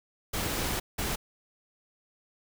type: noise bursts at uneven times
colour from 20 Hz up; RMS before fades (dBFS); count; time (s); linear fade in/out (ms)
pink; -31; 2; 0.33-0.8 / 0.98-1.16; 10
effects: none